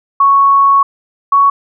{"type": "tone pair in turn", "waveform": "sine", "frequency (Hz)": [1108.7, 1116.4], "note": ["C#6", "C#6"], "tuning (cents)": [0, 12], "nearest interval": "unison", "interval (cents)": 12, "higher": "second", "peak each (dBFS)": -5, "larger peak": "neither", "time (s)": [[0.2, 0.83], [1.32, 1.5]], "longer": "first", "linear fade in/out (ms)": 5, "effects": []}